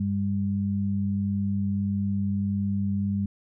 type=tone pair together; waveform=sine; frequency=97.6 / 199.19 Hz; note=G2 / G3; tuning=-7 / +28 cents; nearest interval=octave; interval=1235 cents; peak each=-28 / -25 dBFS; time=0-3.26 s; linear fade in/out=5 ms; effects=none